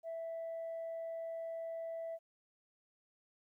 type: tone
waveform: sine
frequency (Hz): 659.3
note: E5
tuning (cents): 0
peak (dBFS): -38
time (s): 0.03-2.19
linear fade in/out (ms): 50
effects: tanh soft clip ceiling -37 dBFS + 13-bit